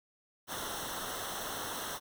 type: noise with comb filter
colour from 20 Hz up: pink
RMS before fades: -39 dBFS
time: 0.47-2 s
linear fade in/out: 50 ms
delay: 0.42 ms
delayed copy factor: -0.8
effects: none